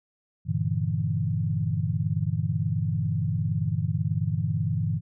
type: chord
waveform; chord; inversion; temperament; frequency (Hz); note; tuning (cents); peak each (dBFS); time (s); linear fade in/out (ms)
sine; E half-diminished seventh; first; equal; 98 / 116.54 / 146.83 / 164.81; G2 / Bb2 / D3 / E3; 0 / 0 / 0 / 0; -29; 0.45-5.01; 50
effects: none